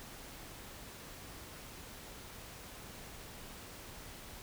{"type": "silence", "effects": ["pink hiss -50 dBFS RMS until 4.42 s"]}